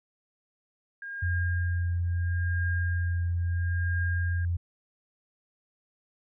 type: tone with tremolo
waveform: sine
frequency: 1618 Hz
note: G#6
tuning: 46 cents flat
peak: -31 dBFS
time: 1.02-4.45 s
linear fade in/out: 2 ms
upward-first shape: triangle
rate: 0.75 Hz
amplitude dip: 100%
type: tone with pitch glide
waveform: sine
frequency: 87.4 to 86.7 Hz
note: F2 to F2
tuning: +2 to -12 cents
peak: -25 dBFS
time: 1.22-4.57 s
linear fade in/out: 10 ms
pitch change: -14 cents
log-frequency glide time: 1.35-3.14 s
effects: none